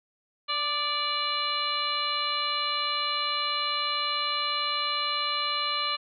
harmonic tone with a mistuned harmonic, 583 Hz, D5, 13 cents flat, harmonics 1 / 2 / 3 / 4 / 5 / 6 / 7, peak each -42 / -30 / -41 / -35 / -33 / -37 / -31 dBFS, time 0.48-5.97 s, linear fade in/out 20 ms, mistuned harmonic 2, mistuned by +23 cents, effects none

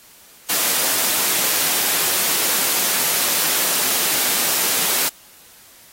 white high-pass noise, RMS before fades -19 dBFS, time 0.49-5.09 s, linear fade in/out 10 ms, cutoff 190 Hz, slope 12 dB/octave, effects white hiss -47 dBFS RMS until 5.92 s + AAC 48 kbps

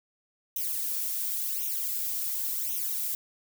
violet noise with flanger, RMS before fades -31 dBFS, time 0.56-3.15 s, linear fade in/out 2 ms, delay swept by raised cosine 0.32 to 2.82 ms, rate 0.92 Hz, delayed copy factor +0.95, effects none

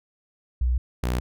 sine / sawtooth tone pair in turn, 61.6 / 61.38 Hz, B1 / B1, -4 / -10 cents, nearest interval unison, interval 6 cents, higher first, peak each -19 dBFS, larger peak neither, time 0.61-0.78 / 1.03-1.2 s, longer neither, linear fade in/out 5 ms, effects none

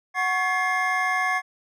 triangle tone cluster, 740 / 1106 / 1711 / 2113 Hz, F#5 / C#6 / A6 / C7, 0 / -4 / -49 / +16 cents, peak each -25 dBFS, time 0.14-1.42 s, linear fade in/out 50 ms, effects none

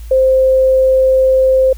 sine tone, 523.3 Hz, C5, in tune, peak -7 dBFS, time 0.11-1.73 s, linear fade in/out 5 ms, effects added 56 Hz sine -26 dBFS peak until 1.77 s + white hiss -45 dBFS RMS until 1.77 s

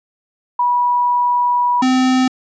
sine / square tone pair in turn, 975 / 257.4 Hz, B5 / C4, -23 / -28 cents, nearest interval octave + major seventh, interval 2305 cents, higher first, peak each -12 dBFS, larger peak neither, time 0.59-1.82 / 1.82-2.28 s, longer first, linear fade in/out 5 ms, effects resampled to 16000 Hz

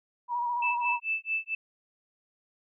sine tone with vibrato, 962 Hz, B5, 46 cents flat, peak -27 dBFS, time 0.28-1 s, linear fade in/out 50 ms, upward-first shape square, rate 14 Hz, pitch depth 28 cents each way
sine tone with tremolo, 2637 Hz, E7, in tune, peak -25 dBFS, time 0.62-1.55 s, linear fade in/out 5 ms, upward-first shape sine, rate 4.5 Hz, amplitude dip 100%
effects none

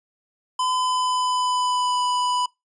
square tone with pitch glide, 1014 to 991.4 Hz, B5 to B5, +45 to +6 cents, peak -21 dBFS, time 0.59-2.46 s, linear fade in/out 5 ms, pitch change -39 cents, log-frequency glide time 0.71-2.04 s, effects noise-tail reverb RT60 0.2 s tail -24 dB re dry + resampled to 22050 Hz

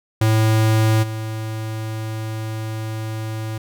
square tone with level steps, 110 Hz, A2, in tune, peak -14 / -25 dBFS, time 0.21-3.58 s, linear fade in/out 5 ms, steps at 1.02 s, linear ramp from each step 20 ms, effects none

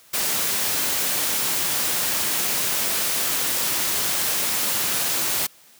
white noise, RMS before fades -23 dBFS, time 0.13-5.47 s, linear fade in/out 10 ms, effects white hiss -52 dBFS RMS until 5.79 s + high-pass 100 Hz 12 dB/octave

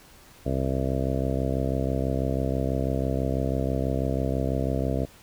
harmonic tone, 66.1 Hz, C2, 18 cents sharp, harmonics 1 / 2 / 3 / 4 / 5 / 6 / 7 / 8 / 9 / 10, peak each -29 / -29 / -34 / -31 / -36 / -37 / -34 / -37 / -35 / -35 dBFS, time 0.45-5.06 s, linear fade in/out 20 ms, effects pink hiss -52 dBFS RMS until 5.22 s

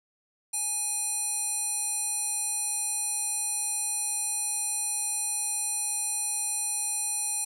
square tone with band-pass filter, 830.6 Hz, G#5, in tune, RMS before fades -30 dBFS, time 0.53-7.45 s, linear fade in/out 10 ms, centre 9200 Hz, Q 5, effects none

